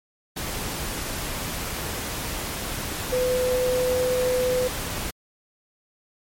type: tone in noise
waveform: sine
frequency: 504 Hz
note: B4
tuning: 35 cents sharp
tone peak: -20 dBFS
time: 3.12-4.68 s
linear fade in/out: 10 ms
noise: pink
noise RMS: -30 dBFS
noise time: 0.36-5.11 s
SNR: +7 dB
effects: MP3 64 kbps